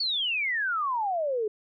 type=exponential sweep; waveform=sine; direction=down; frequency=4550 to 411.2 Hz; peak=-25 dBFS; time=0-1.48 s; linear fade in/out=5 ms; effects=none